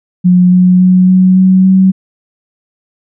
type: tone with pitch steps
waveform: sine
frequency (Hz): 180.1 / 181.88 / 183.67 / 185.48 / 187.31 / 189.16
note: F#3 / F#3 / F#3 / F#3 / F#3 / F#3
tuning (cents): -46 / -29 / -12 / +5 / +22 / +39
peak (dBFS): -3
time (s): 0.24-1.92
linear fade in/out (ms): 20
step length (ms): 280
effects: none